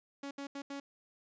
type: tone bursts at uneven times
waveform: sawtooth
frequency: 279.6 Hz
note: C#4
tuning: 15 cents sharp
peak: -36 dBFS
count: 4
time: 0.23-0.31 / 0.38-0.47 / 0.55-0.62 / 0.7-0.8 s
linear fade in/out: 5 ms
effects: resampled to 16000 Hz